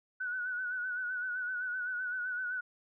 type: tone with vibrato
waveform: sine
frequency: 1483 Hz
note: F#6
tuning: 4 cents sharp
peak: -33 dBFS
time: 0.2-2.61 s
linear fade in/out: 10 ms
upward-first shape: sine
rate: 7.8 Hz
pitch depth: 50 cents each way
effects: none